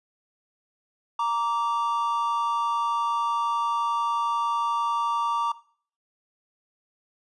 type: tone pair together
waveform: triangle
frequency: 933 / 1164.2 Hz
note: A#5 / D6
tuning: +1 / -15 cents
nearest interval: major third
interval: 384 cents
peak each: -24 dBFS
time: 1.19-5.52 s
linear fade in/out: 5 ms
effects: noise-tail reverb RT60 0.5 s tail -18 dB re dry + resampled to 24000 Hz